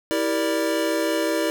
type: chord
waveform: square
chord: E half-diminished seventh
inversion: none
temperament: equal with one note detuned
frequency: 326.6 / 392 / 466.2 / 587.3 Hz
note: E4 / G4 / Bb4 / D5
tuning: -16 / 0 / 0 / 0 cents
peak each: -25 / -31 / -29 / -26 dBFS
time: 0.11-1.5 s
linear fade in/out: 0 ms
effects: none